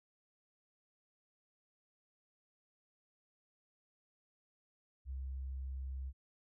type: tone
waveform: sine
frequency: 66.2 Hz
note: C2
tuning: 21 cents sharp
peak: -39 dBFS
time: 5.05-6.13 s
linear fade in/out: 50 ms
effects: none